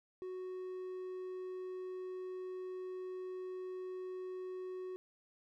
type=tone; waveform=triangle; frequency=369.7 Hz; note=F#4; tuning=1 cent flat; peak=-39 dBFS; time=0.22-4.96 s; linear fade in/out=0 ms; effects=none